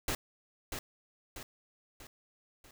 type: noise with echo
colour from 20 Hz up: pink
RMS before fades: -33 dBFS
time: 0.08-0.15 s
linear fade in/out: 2 ms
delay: 640 ms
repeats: 4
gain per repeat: -6 dB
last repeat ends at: 2.71 s
effects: none